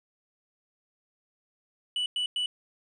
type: tone bursts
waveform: triangle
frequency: 2961 Hz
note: F#7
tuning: 1 cent sharp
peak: -25 dBFS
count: 3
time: 1.96-2.46 s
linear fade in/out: 2 ms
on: 100 ms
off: 100 ms
effects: resampled to 22050 Hz